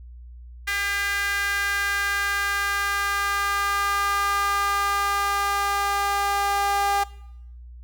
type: tone with high-pass filter sweep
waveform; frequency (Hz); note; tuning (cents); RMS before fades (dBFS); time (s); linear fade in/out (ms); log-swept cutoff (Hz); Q
sawtooth; 401.8; G4; +43; -24; 0.67-7.04; 10; 1800 to 880; 3.6
effects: noise-tail reverb RT60 0.8 s tail -20 dB re dry + added 60 Hz sine -39 dBFS peak until 7.83 s